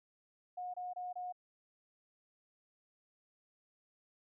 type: tone bursts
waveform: sine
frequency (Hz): 723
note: F#5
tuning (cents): -40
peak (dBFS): -39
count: 4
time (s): 0.57-1.325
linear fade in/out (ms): 10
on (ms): 170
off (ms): 25
effects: none